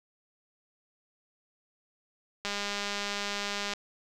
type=click train; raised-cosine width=0.2 ms; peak=-16 dBFS; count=262; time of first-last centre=2.45-3.736 s; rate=203 Hz; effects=none